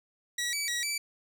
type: tone with pitch steps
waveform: 15% pulse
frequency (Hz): 1925 / 2294 / 1916 / 2316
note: B6 / D7 / A#6 / D7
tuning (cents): -45 / -41 / +47 / -25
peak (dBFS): -23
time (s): 0.38-0.98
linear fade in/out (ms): 5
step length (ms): 150
effects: none